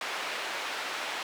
white band-pass noise, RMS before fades -35 dBFS, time 0.01-1.23 s, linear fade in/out 2 ms, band 480 to 2700 Hz, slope 12 dB/octave, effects none

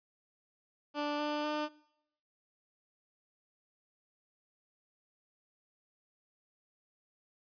15% pulse tone with pitch steps, 293.7 / 297.3 / 300.9 Hz, D4 / D4 / D4, 0 / +21 / +42 cents, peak -26 dBFS, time 0.94-1.69 s, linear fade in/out 50 ms, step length 250 ms, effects noise-tail reverb RT60 0.8 s tail -22 dB re dry + resampled to 11025 Hz

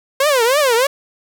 sawtooth tone with vibrato, 524 Hz, C5, 2 cents sharp, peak -8 dBFS, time 0.2-0.87 s, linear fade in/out 5 ms, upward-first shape triangle, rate 3.2 Hz, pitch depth 290 cents each way, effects none

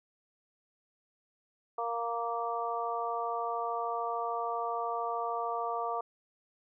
harmonic tone, 233.1 Hz, A#3, in tune, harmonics 2 / 3 / 4 / 5, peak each -38 / -35 / -38 / -36 dBFS, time 1.78-6.01 s, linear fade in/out 5 ms, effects none

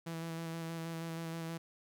sawtooth tone with vibrato, 164.81 Hz, E3, in tune, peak -35 dBFS, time 0.06-1.58 s, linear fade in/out 10 ms, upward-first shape square, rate 6.3 Hz, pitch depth 14 cents each way, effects none

